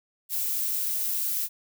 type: noise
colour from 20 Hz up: violet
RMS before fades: -28 dBFS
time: 0.29-1.49 s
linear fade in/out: 50 ms
effects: none